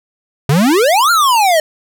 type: exponential two-way sweep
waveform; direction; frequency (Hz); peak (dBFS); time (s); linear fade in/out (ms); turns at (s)
square; up then down; 130.81 to 1431 to 607; -9; 0.49-1.6; 2; 1.11
effects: none